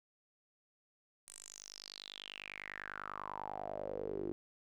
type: tone with band-pass filter sweep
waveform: sawtooth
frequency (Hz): 50.1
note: G1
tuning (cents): +38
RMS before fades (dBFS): -45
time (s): 1.27-4.32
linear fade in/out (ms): 0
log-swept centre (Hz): 9000 to 340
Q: 6.6
effects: none